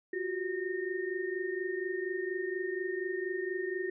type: tone cluster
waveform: sine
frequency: 356.1 / 380.3 / 1836 Hz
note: F4 / F#4 / A#6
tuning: +34 / +48 / -27 cents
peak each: -36 / -35 / -39 dBFS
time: 0.13-3.9 s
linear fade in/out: 5 ms
effects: none